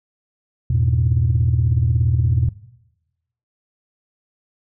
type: chord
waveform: sine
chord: E major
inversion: none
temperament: equal with one note detuned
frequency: 82.41 / 103.83 / 120.51 Hz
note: E2 / G#2 / B2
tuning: 0 / 0 / -42 cents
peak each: -18 / -22 / -16 dBFS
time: 0.7-2.49 s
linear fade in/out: 5 ms
effects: noise-tail reverb RT60 1.0 s tail -20 dB re dry + tanh soft clip ceiling -8 dBFS